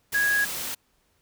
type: tone in noise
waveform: sine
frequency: 1657 Hz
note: G#6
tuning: 4 cents flat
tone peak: -20 dBFS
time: 0.14-0.45 s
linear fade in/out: 10 ms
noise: white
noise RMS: -32 dBFS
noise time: 0.12-0.75 s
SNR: +9 dB
effects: pink hiss -68 dBFS RMS until 1.21 s